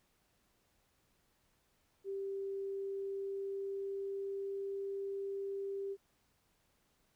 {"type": "tone with pitch glide", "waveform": "sine", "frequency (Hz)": [392, 394.3], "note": ["G4", "G4"], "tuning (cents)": [0, 10], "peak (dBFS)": -37, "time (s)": [2.04, 5.97], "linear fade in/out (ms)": 50, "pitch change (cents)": 10, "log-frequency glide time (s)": [2.48, 4.77], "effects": ["pink hiss -75 dBFS RMS until 7.15 s"]}